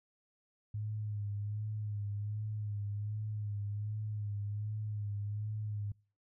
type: tone with vibrato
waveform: sine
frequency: 104.6 Hz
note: G#2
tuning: 13 cents sharp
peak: -35 dBFS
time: 0.74-5.92 s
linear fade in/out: 5 ms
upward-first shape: sine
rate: 1.3 Hz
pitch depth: 43 cents each way
effects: noise-tail reverb RT60 0.4 s tail -26 dB re dry